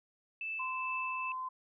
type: tone with tremolo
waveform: sine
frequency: 2637 Hz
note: E7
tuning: in tune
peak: -35 dBFS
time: 0.41-1.32 s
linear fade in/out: 2 ms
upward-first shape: triangle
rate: 2.3 Hz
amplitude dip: 35%
type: tone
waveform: sine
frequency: 1030 Hz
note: C6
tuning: 28 cents flat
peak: -36 dBFS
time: 0.59-1.49 s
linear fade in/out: 10 ms
effects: none